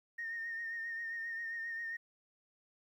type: tone with vibrato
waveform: sine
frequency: 1838 Hz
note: A#6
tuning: 25 cents flat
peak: -37 dBFS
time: 0.18-1.97 s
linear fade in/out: 10 ms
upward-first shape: sine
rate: 7.5 Hz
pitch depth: 33 cents each way
effects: tanh soft clip ceiling -33 dBFS + 12-bit